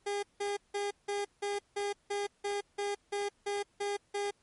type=tone bursts; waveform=30% pulse; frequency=406 Hz; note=G#4; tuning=39 cents flat; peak=-29 dBFS; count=13; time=0.06-4.31 s; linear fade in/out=10 ms; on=170 ms; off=170 ms; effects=pink hiss -71 dBFS RMS until 4.42 s + MP3 48 kbps